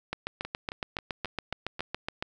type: two click trains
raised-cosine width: 0.3 ms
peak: -21 / -15 dBFS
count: 6 / 16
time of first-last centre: 0.45-1.794 / 0.13-2.225 s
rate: 3.72 / 7.16 Hz
effects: none